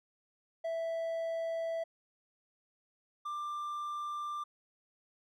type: tone pair in turn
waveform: triangle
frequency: 659.3 / 1186 Hz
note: E5 / D6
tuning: 0 / +17 cents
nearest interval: minor seventh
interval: 1017 cents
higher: second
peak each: -31 / -34 dBFS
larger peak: first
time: 0.64-1.84 / 3.25-4.44 s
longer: first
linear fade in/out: 10 ms
effects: none